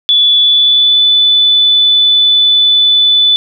sine tone with pitch glide, 3446 to 3490 Hz, A7 to A7, -37 to -15 cents, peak -5 dBFS, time 0.09-3.36 s, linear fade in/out 0 ms, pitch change +22 cents, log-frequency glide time 0.34-1.03 s, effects none

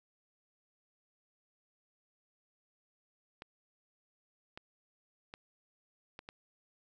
clicks, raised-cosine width 0.3 ms, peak -29 dBFS, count 5, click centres 3.421 / 4.575 / 5.339 / 6.191 / 6.289 s, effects none

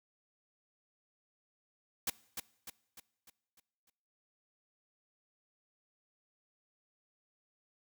white noise with echo, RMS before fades -33 dBFS, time 2.07-2.1 s, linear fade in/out 5 ms, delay 300 ms, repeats 6, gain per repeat -6 dB, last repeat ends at 3.9 s, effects noise-tail reverb RT60 0.8 s tail -21 dB re dry + high-pass 80 Hz 12 dB/octave

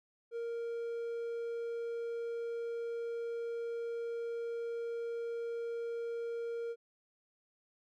triangle tone, 466.2 Hz, A#4, in tune, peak -34 dBFS, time 0.31-6.76 s, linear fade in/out 50 ms, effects none

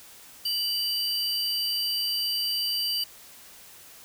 square tone pair together, 2963 / 4703 Hz, F#7 / D8, +2 / +2 cents, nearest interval minor sixth, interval 800 cents, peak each -32 / -27 dBFS, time 0.45-3.04 s, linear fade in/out 5 ms, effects white hiss -49 dBFS RMS until 4.04 s

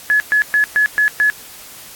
sine tone bursts, 1702 Hz, G#6, 42 cents sharp, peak -10 dBFS, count 6, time 0.1-1.3 s, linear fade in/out 0 ms, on 100 ms, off 120 ms, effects white hiss -37 dBFS RMS until 1.95 s + AAC 64 kbps

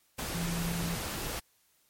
sine tone in noise, 170 Hz, F3, 46 cents flat, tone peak -32 dBFS, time 0.34-0.96 s, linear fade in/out 10 ms, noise pink, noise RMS -36 dBFS, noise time 0.18-1.4 s, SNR +1 dB, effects white hiss -69 dBFS RMS until 1.89 s + MP3 64 kbps

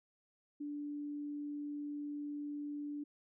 sine tone, 292 Hz, D4, 10 cents flat, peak -39 dBFS, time 0.6-3.04 s, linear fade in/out 10 ms, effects none

